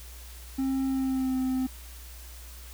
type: tone with pitch glide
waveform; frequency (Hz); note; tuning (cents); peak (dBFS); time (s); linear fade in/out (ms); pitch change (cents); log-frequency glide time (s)
triangle; 266.8 to 259.1; C4 to C4; +34 to -17; -23; 0.58-1.67; 10; -51; 0.89-1.37
effects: added 60 Hz sine -43 dBFS peak until 2.73 s + white hiss -49 dBFS RMS until 2.73 s